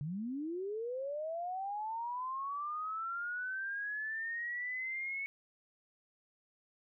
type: linear sweep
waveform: sine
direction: up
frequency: 137 to 2217 Hz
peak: -36 dBFS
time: 0.01-5.26 s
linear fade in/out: 0 ms
effects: none